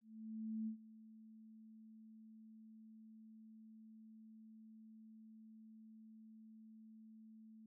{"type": "tone with ADSR envelope", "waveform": "sine", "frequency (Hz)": 220, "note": "A3", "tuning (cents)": 0, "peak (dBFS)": -39, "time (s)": [0.01, 7.66], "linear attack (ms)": 660, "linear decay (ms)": 99, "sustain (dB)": -18, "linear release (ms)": 3, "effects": []}